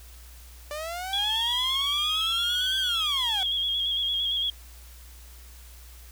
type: linear two-way sweep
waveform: sawtooth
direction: up then down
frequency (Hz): 583 to 1568 to 740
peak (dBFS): -28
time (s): 0.71-3.43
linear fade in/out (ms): 0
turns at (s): 2.79
type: tone with vibrato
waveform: sine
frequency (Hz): 3300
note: G#7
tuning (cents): -12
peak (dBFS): -24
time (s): 1.13-4.5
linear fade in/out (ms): 2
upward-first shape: square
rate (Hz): 8.8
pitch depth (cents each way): 32
effects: added 60 Hz sine -45 dBFS peak until 6.11 s + white hiss -52 dBFS RMS until 6.11 s